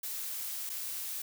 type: noise with dropouts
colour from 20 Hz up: blue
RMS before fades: -38 dBFS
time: 0.03-1.22 s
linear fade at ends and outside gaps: 5 ms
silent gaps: 0.694-0.698 s
effects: none